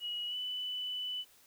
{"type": "tone with pitch glide", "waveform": "sine", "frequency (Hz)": [2909, 2989], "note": ["F#7", "F#7"], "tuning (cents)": [-30, 17], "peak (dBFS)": -35, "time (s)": [0, 1.25], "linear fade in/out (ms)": 50, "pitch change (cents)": 47, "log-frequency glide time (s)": [0.27, 0.36], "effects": ["white hiss -63 dBFS RMS until 1.46 s"]}